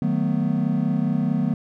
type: chord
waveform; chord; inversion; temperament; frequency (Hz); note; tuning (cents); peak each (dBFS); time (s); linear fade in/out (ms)
triangle; B dominant seventh; first; just; 154.34 / 185.21 / 222.2 / 246.9; D#3 / F#3 / A3 / B3; -14 / +2 / +17 / 0; -23; 0.02-1.54; 2
effects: none